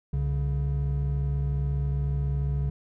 triangle tone pair together, 66.31 / 140.6 Hz, C2 / C#3, +24 / +25 cents, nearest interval octave + minor second, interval 1301 cents, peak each -25 dBFS, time 0.13-2.7 s, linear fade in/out 5 ms, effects none

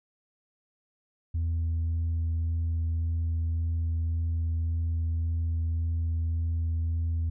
sine tone with vibrato, 82.41 Hz, E2, in tune, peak -23 dBFS, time 1.34-7.3 s, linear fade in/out 10 ms, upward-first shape sine, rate 1.8 Hz, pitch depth 8 cents each way, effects tanh soft clip ceiling -24 dBFS

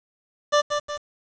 25% pulse tone with echo, 589 Hz, D5, 5 cents sharp, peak -12 dBFS, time 0.52-0.62 s, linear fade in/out 20 ms, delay 180 ms, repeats 2, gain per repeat -6 dB, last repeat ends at 0.98 s, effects resampled to 16000 Hz + 7-bit

